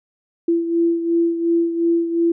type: beating tone pair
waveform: sine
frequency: 336.3 / 339.1 Hz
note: E4 / E4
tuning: +35 / +49 cents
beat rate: 2.8 Hz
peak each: -16 / -23 dBFS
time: 0.48-2.32 s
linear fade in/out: 5 ms
effects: none